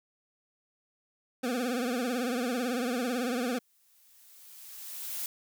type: tone with vibrato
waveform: 25% pulse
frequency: 246.2 Hz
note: B3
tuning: 5 cents flat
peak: -25 dBFS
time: 1.43-3.59 s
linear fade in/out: 10 ms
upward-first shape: triangle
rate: 18 Hz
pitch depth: 130 cents each way
type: noise with exponential growth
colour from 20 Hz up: blue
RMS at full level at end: -34 dBFS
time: 3.46-5.26 s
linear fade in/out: 1 ms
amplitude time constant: 390 ms
effects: none